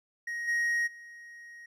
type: tone with level steps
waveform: triangle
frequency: 1881 Hz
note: A#6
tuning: 15 cents sharp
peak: -31 / -24 / -44 dBFS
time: 0.27-1.66 s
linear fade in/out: 5 ms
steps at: 0.47 / 0.86 s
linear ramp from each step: 20 ms
effects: resampled to 32000 Hz